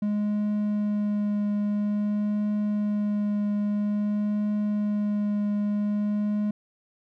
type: tone with vibrato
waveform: triangle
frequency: 207.7 Hz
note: G#3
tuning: in tune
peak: -21 dBFS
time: 0.02-6.51 s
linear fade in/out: 5 ms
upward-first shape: triangle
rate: 0.5 Hz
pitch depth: 12 cents each way
effects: none